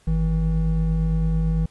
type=tone pair together; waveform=triangle; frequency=50.81 / 161.3 Hz; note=G#1 / E3; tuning=-37 / -37 cents; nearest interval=octave + minor sixth; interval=2000 cents; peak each=-19 dBFS; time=0.07-1.66 s; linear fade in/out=5 ms; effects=pink hiss -58 dBFS RMS until 1.7 s + resampled to 24000 Hz